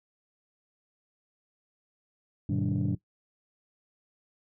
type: tone cluster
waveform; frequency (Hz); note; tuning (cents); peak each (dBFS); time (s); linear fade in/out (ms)
sine; 102.1 / 124.2 / 154.5 / 195.1 / 291.3; G#2 / B2 / D#3 / G3 / D4; -29 / +10 / -12 / -8 / -14; -31; 2.49-2.95; 5
effects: noise-tail reverb RT60 0.1 s tail -17 dB re dry + tanh soft clip ceiling -20 dBFS